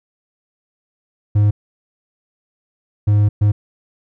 triangle tone bursts at uneven times, 103.83 Hz, G#2, in tune, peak -8 dBFS, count 3, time 1.35-1.51 / 3.07-3.29 / 3.41-3.52 s, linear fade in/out 10 ms, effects none

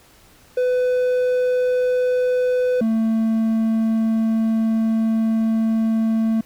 triangle tone pair in turn, 501 / 223.2 Hz, B4 / A3, +25 / +25 cents, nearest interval octave + major second, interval 1400 cents, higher first, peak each -14 dBFS, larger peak neither, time 0.57-2.81 / 2.81-6.41 s, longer second, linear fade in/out 5 ms, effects pink hiss -51 dBFS RMS until 6.45 s

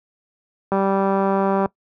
click train, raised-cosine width 1 ms, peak -7 dBFS, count 184, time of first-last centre 0.72-1.658 s, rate 195 Hz, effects noise-tail reverb RT60 0.1 s tail -21 dB re dry + high-pass 80 Hz 12 dB/octave

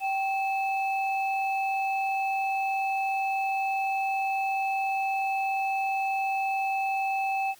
sine tone pair together, 777.9 / 2615 Hz, G5 / E7, -14 / -15 cents, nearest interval octave + major sixth, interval 2099 cents, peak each -25 / -31 dBFS, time 0-7.55 s, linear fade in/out 50 ms, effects tanh soft clip ceiling -19 dBFS + white hiss -55 dBFS RMS until 7.59 s

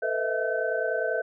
sine tone cluster, 447.3 / 503 / 634 / 664 / 1527 Hz, A4 / B4 / D#5 / E5 / G6, +28 / +32 / +32 / +12 / -46 cents, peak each -31 dBFS, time 0.02-1.22 s, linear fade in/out 10 ms, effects none

